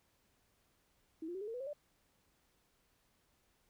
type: tone with pitch steps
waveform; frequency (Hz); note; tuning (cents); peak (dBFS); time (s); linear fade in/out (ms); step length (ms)
sine; 320.8 / 349.8 / 381.5 / 416 / 453.7 / 494.7 / 539.5 / 588.3; E4 / F4 / G4 / G#4 / A#4 / B4 / C#5 / D5; -47 / +3 / -47 / +3 / -47 / +3 / -47 / +3; -40; 1.22-1.732; 5; 64
effects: pink hiss -75 dBFS RMS until 3.69 s